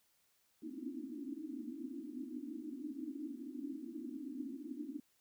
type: band-pass noise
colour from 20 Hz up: white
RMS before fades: -45 dBFS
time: 0.62-5 s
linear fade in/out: 5 ms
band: 240 to 320 Hz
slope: 96 dB/octave
effects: white hiss -75 dBFS RMS until 5.2 s